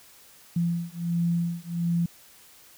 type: beating tone pair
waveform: sine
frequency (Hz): 170 / 171.4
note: F3 / F3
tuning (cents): -46 / -32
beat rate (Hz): 1.4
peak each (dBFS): -27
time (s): 0.56-2.06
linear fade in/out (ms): 5
effects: white hiss -53 dBFS RMS until 2.77 s